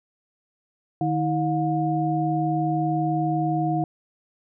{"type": "tone cluster", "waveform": "sine", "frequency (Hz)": [153.1, 321.4, 715], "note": ["D#3", "E4", "F5"], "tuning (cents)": [-28, -44, 41], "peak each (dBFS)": -25, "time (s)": [1.01, 3.84], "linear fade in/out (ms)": 2, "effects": []}